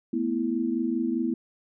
sine chord, A suspended second, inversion none, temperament equal with one note detuned, 221.9 / 246.9 / 329.6 Hz, A3 / B3 / E4, +15 / 0 / 0 cents, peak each -31 / -27 / -28 dBFS, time 0.13-1.34 s, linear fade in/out 5 ms, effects none

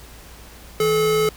square tone pair together, 161.66 / 430.1 Hz, E3 / A4, -33 / -39 cents, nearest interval octave + perfect fourth, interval 1694 cents, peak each -28 / -17 dBFS, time 0.8-1.29 s, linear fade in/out 2 ms, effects added 57 Hz sine -43 dBFS peak until 1.36 s + pink hiss -44 dBFS RMS until 1.36 s

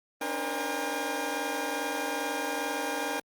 20% pulse tone cluster, 278.5 / 300.9 / 472.5 / 519 / 805 Hz, C#4 / D4 / A#4 / C5 / G5, +8 / +42 / +23 / -14 / +46 cents, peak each -34 / -32 / -31 / -36 / -29 dBFS, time 0.21-3.2 s, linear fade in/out 5 ms, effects Opus 32 kbps

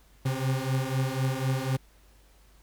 40% pulse beating tone pair, 130 / 134 Hz, C3 / C3, -11 / +42 cents, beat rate 4 Hz, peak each -28 / -28 dBFS, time 0.25-1.77 s, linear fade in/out 10 ms, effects added 50 Hz sine -56 dBFS peak until 2.62 s + pink hiss -62 dBFS RMS until 2.62 s

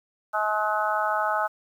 harmonic tone, 212.6 Hz, G#3, 41 cents sharp, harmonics 3 / 4 / 5 / 6 / 7, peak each -29 / -27 / -34 / -27 / -30 dBFS, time 0.33-1.48 s, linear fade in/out 20 ms, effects 9-bit

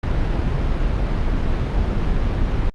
brown noise, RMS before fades -19 dBFS, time 0.03-2.7 s, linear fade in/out 5 ms, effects low-pass 4000 Hz 12 dB/octave + Opus 48 kbps

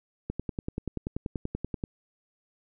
click train, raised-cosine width 3 ms, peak -18 dBFS, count 17, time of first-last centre 0.3-1.838 s, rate 10.4 Hz, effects none

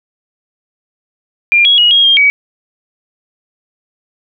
sine tone with pitch steps, 2396 / 3322 / 2896 / 3272 / 3213 / 2268 Hz, D7 / G#7 / F#7 / G#7 / G7 / C#7, +34 / 0 / -38 / -26 / +42 / +39 cents, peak -5 dBFS, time 1.52-2.3 s, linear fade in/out 0 ms, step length 130 ms, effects none

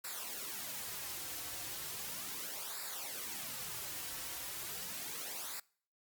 white noise with flanger, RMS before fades -43 dBFS, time 0.04-5.6 s, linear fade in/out 5 ms, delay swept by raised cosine 0.32 to 4.92 ms, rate 0.36 Hz, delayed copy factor -0.7, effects noise-tail reverb RT60 0.5 s tail -24 dB re dry + Opus 48 kbps

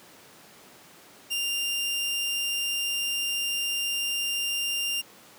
sawtooth tone, 2794 Hz, F7, in tune, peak -23 dBFS, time 1.3-5.02 s, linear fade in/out 20 ms, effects pink hiss -51 dBFS RMS until 5.38 s + high-pass 200 Hz 12 dB/octave

